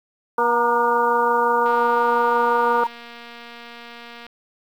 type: tone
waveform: sine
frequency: 932.3 Hz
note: A#5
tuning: in tune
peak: -19 dBFS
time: 0.38-2.87 s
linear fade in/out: 5 ms
type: harmonic tone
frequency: 239.5 Hz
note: A#3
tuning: 47 cents sharp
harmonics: 1 / 2 / 3 / 4 / 5 / 6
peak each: -32 / -21 / -30 / -31 / -23 / -26 dBFS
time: 0.38-2.84 s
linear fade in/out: 5 ms
type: click train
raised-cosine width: 0.3 ms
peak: -24 dBFS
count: 616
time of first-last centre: 1.66-4.266 s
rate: 236 Hz
effects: 8-bit